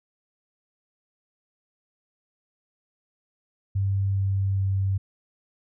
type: tone with pitch steps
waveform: sine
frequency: 98 / 97.44 / 96.87 Hz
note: G2 / G2 / G2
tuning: 0 / -10 / -20 cents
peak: -21 dBFS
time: 3.75-4.98 s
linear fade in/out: 10 ms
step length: 410 ms
effects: none